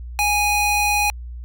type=ring-modulated tone; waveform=square; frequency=1656 Hz; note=G#6; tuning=5 cents flat; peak=-14 dBFS; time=0.19-1.1 s; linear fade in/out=0 ms; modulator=828 Hz; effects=added 60 Hz sine -30 dBFS peak until 1.44 s